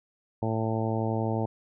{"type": "harmonic tone", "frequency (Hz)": 111.5, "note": "A2", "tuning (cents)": 23, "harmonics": [1, 2, 3, 4, 5, 6, 7, 8], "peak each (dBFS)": [-29, -32, -34, -35, -36, -37, -37, -38], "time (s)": [0.42, 1.46], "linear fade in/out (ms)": 5, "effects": []}